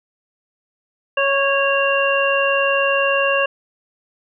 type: harmonic tone with a mistuned harmonic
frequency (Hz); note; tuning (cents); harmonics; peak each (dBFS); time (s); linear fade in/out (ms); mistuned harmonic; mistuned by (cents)
554.4; C#5; 0; 1 / 2 / 3 / 5; -18 / -22 / -22 / -20; 1.17-3.46; 5; 3; -22
effects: none